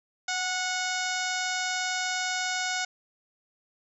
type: harmonic tone with a mistuned harmonic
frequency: 733 Hz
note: F#5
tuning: 16 cents flat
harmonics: 1 / 2 / 3 / 4 / 5 / 6 / 7 / 8 / 9 / 10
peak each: -34 / -32 / -35 / -40 / -38 / -41 / -37 / -40 / -39 / -41 dBFS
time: 0.28-2.85 s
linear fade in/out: 5 ms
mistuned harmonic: 1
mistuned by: +18 cents
effects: none